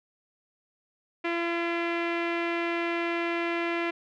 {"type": "tone with low-pass filter", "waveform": "sawtooth", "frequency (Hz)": 339.9, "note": "F4", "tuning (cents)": -47, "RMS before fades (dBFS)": -29, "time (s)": [1.24, 3.91], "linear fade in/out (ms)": 10, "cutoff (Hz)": 2400, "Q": 3, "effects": []}